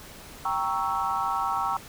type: chord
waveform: sine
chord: G diminished seventh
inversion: none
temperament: equal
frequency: 784 / 932.3 / 1108.7 / 1318.5 Hz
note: G5 / Bb5 / Db6 / Fb6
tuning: 0 / 0 / 0 / 0 cents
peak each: -30 dBFS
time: 0.45-1.77 s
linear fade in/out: 2 ms
effects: pink hiss -45 dBFS RMS until 1.88 s